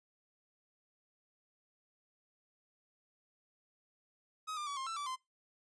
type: tone with pitch steps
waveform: 45% pulse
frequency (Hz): 1265 / 1197 / 1138 / 1062 / 1333 / 1159 / 1036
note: D#6 / D6 / C#6 / C6 / E6 / D6 / C6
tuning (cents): +28 / +33 / +45 / +25 / +19 / -23 / -17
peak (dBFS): -38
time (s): 4.47-5.163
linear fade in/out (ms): 20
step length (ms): 99
effects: noise-tail reverb RT60 0.2 s tail -21 dB re dry + resampled to 22050 Hz